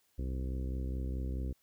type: harmonic tone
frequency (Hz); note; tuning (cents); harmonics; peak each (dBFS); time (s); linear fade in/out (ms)
64.7; C2; -19; 1 / 2 / 3 / 4 / 5 / 6 / 7 / 8; -34 / -43 / -47 / -46 / -49 / -52 / -55 / -55; 0.18-1.53; 10
effects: white hiss -73 dBFS RMS until 1.62 s